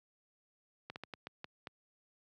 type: slowing click train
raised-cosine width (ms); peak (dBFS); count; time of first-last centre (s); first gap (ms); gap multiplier
0.3; -27; 7; 0.9-1.672; 59; 1.31
effects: high-pass 100 Hz 12 dB/octave